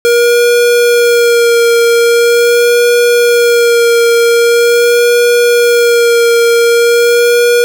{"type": "tone with vibrato", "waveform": "square", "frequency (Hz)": 473.6, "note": "A#4", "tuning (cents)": 27, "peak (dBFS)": -6, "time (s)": [0.05, 7.64], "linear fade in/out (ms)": 0, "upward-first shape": "sine", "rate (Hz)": 0.43, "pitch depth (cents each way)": 21, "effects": []}